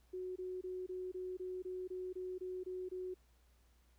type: tone bursts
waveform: sine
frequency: 368.1 Hz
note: F#4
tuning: 9 cents flat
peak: -40 dBFS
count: 12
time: 0.13-3.143 s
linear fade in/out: 10 ms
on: 230 ms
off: 23 ms
effects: added 60 Hz sine -67 dBFS peak until 3.98 s + pink hiss -75 dBFS RMS until 3.98 s